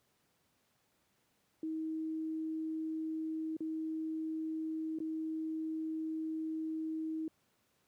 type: tone with dropouts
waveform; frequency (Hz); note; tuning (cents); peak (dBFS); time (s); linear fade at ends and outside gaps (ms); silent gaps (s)
sine; 317.5; D#4; +35; -35; 1.63-7.28; 2; 3.567-3.605 / 4.987-5.002
effects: pink hiss -75 dBFS RMS until 7.87 s + high-pass 100 Hz 12 dB/octave